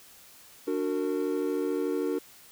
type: chord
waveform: triangle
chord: D augmented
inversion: none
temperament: just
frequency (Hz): 293.7 / 367.1 / 458.9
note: D4 / F#4 / A#4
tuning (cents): 0 / -14 / -27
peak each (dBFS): -29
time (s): 0.67-2.19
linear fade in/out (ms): 10
effects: white hiss -53 dBFS RMS until 2.51 s